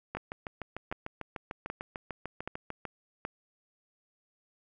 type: two click trains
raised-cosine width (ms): 0.5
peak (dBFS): -20 / -22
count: 5 / 19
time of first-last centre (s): 0.15-3.251 / 0.17-2.853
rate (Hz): 1.29 / 6.71
effects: none